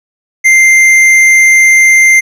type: tone with tanh clipping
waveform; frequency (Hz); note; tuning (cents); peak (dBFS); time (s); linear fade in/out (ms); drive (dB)
triangle; 2092; C7; -1; -4; 0.44-2.21; 20; 14
effects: none